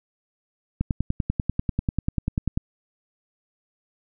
click train, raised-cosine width 5 ms, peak -10 dBFS, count 19, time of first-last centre 0.81-2.575 s, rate 10.2 Hz, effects none

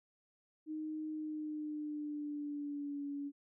sine tone with pitch glide, 310 to 284.3 Hz, D#4 to C#4, -6 to +44 cents, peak -38 dBFS, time 0.66-3.32 s, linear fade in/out 50 ms, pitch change -150 cents, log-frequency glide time 1.1-3.06 s, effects none

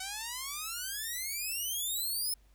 5% pulse exponential sweep, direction up, 745 to 5274 Hz, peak -25 dBFS, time 0-2.34 s, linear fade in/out 5 ms, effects added 50 Hz sine -59 dBFS peak until 2.54 s + pink hiss -70 dBFS RMS until 2.54 s

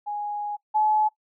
sine tone pair in turn, 829 / 855.8 Hz, G#5 / A5, -3 / -48 cents, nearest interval minor second, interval 55 cents, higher second, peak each -27 / -18 dBFS, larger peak second, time 0.06-0.57 / 0.74-1.09 s, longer first, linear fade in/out 20 ms, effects noise-tail reverb RT60 0.1 s tail -20 dB re dry

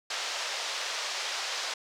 white band-pass noise, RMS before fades -34 dBFS, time 0.1-1.74 s, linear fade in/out 5 ms, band 510 to 5800 Hz, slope 24 dB/octave, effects none

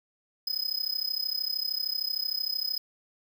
square tone with amplitude modulation, 5040 Hz, D#8, 21 cents sharp, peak -25 dBFS, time 0.47-2.78 s, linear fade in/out 5 ms, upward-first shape sine, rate 33.1 Hz, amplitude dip 90%, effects 9-bit

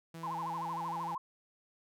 sawtooth tone with pitch glide, 164.81 to 167.79 Hz, E3 to E3, 0 to +31 cents, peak -40 dBFS, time 0.14-1.15 s, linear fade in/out 5 ms, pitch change +31 cents, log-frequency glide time 0.25-1.01 s
sine tone with vibrato, 932.3 Hz, A#5, in tune, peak -35 dBFS, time 0.23-1.18 s, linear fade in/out 5 ms, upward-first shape sine, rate 13 Hz, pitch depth 240 cents each way
effects none

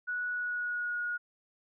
sine tone with pitch glide, 1469 to 1444.6 Hz, F#6 to F#6, -13 to -42 cents, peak -31 dBFS, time 0.07-1.18 s, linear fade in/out 20 ms, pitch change -29 cents, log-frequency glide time 0.3-0.99 s, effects none

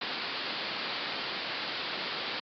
white low-pass noise, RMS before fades -35 dBFS, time 0.01-2.4 s, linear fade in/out 5 ms, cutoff 4800 Hz, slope 96 dB/octave, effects high-pass 200 Hz 12 dB/octave + MP3 96 kbps

